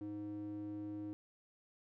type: tone with band-pass filter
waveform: square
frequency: 103.83 Hz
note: G#2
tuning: in tune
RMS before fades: -44 dBFS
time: 0.01-1.13 s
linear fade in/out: 0 ms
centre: 300 Hz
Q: 3.8
effects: none